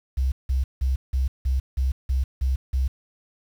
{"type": "tone bursts", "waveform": "sine", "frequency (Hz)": 65.41, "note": "C2", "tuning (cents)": 0, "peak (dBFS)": -19, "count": 9, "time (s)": [0.17, 2.88], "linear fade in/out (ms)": 10, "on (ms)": 150, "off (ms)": 170, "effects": ["8-bit"]}